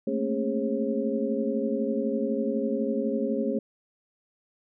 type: tone cluster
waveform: sine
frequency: 218.1 / 230.1 / 274.1 / 410.6 / 541 Hz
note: A3 / A#3 / C#4 / G#4 / C#5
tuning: -15 / -22 / -19 / -20 / -42 cents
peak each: -31 dBFS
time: 0.07-3.59 s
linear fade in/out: 5 ms
effects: none